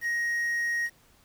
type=tone with quantisation; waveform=triangle; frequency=1879 Hz; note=A#6; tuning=13 cents sharp; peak=-24 dBFS; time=0.01-0.9 s; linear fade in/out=50 ms; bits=8; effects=pink hiss -61 dBFS RMS until 1.24 s